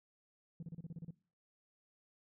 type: tone bursts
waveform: sine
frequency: 164.81 Hz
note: E3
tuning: in tune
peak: -40 dBFS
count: 9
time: 0.6-1.107 s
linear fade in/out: 2 ms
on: 27 ms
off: 33 ms
effects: noise-tail reverb RT60 0.4 s tail -23 dB re dry + tanh soft clip ceiling -41 dBFS